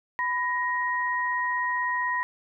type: tone pair together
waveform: sine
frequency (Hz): 996 / 1880.2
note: B5 / A#6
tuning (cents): +14 / +14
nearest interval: major seventh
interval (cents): 1100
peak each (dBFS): -27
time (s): 0.19-2.23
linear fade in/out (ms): 0
effects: none